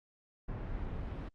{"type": "noise with low-pass filter sweep", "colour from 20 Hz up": "brown", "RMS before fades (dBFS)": -39, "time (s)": [0.48, 1.29], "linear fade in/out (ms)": 10, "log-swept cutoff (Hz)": [1700, 3300], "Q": 0.79, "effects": ["Opus 48 kbps"]}